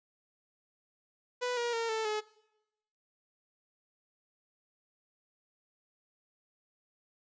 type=tone with pitch steps; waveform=sawtooth; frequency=494.2 / 476.3 / 459 / 442.3 / 426.3 Hz; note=B4 / A#4 / A#4 / A4 / G#4; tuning=+1 / +37 / -27 / +9 / +45 cents; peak=-27 dBFS; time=1.41-2.21 s; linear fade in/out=20 ms; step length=160 ms; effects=noise-tail reverb RT60 0.9 s tail -22 dB re dry + resampled to 16000 Hz